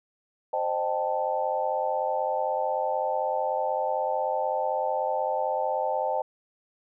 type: chord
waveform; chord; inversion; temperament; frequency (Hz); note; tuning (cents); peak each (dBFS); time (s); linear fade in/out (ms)
sine; A half-diminished seventh; first; equal with one note detuned; 523.3 / 614 / 784 / 880; C5 / Eb5 / G5 / A5; 0 / -23 / 0 / 0; -30; 0.53-6.22; 5
effects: none